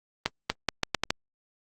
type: accelerating click train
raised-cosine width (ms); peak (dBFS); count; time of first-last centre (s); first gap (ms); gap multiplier
0.2; -6; 7; 0.26-1.105; 240; 0.78
effects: Opus 24 kbps